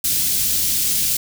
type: band-stop noise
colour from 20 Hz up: white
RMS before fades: -19 dBFS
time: 0.04-1.17 s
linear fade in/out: 5 ms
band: 220 to 3800 Hz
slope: 12 dB/octave
effects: none